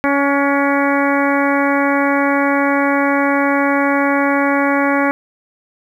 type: harmonic tone with a mistuned harmonic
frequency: 280.5 Hz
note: C#4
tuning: 21 cents sharp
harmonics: 1 / 2 / 3 / 4 / 5 / 6 / 7 / 8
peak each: -16 / -19 / -21 / -22 / -23 / -24 / -24 / -25 dBFS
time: 0.04-5.11 s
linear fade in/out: 0 ms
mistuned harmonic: 5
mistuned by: +23 cents
effects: 8-bit